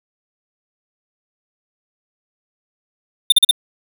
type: tone bursts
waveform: square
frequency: 3609 Hz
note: A7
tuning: 43 cents sharp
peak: -6 dBFS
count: 4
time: 3.3-3.511 s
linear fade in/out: 5 ms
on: 22 ms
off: 41 ms
effects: none